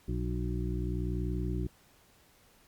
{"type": "harmonic tone", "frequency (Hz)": 60.6, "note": "B1", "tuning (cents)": -32, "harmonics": [1, 2, 3, 5, 6], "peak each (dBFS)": [-33, -36, -38, -40, -41], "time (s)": [0.08, 1.67], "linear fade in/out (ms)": 5, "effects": ["pink hiss -63 dBFS RMS until 2.67 s", "Opus 48 kbps"]}